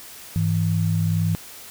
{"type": "tone pair together", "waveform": "sine", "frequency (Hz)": [101.69, 163.4], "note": ["G#2", "E3"], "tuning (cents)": [-36, -15], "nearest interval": "minor sixth", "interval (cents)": 821, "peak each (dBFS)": -21, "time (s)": [0.36, 1.35], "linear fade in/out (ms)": 0, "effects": ["white hiss -41 dBFS RMS until 1.7 s"]}